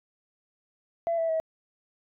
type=tone with pitch steps; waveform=sine; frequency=673 / 657.6 / 642.6 Hz; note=E5 / E5 / E5; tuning=+36 / -4 / -44 cents; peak=-23 dBFS; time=1.07-1.4 s; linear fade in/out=0 ms; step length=110 ms; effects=tanh soft clip ceiling -20 dBFS